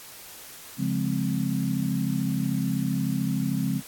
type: chord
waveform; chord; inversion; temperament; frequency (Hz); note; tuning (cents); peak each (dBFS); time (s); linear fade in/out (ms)
sine; Db major seventh; none; equal; 138.59 / 174.61 / 207.7 / 261.6; Db3 / F3 / Ab3 / C4; 0 / 0 / 0 / 0; -29; 0.77-3.82; 50
effects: white hiss -44 dBFS RMS until 3.87 s + AAC 64 kbps